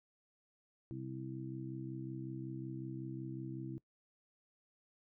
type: harmonic tone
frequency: 65.41 Hz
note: C2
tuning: in tune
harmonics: 2 / 3 / 4 / 5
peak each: -44 / -51 / -50 / -45 dBFS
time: 0.91-3.78 s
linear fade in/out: 0 ms
effects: noise-tail reverb RT60 0.1 s tail -20 dB re dry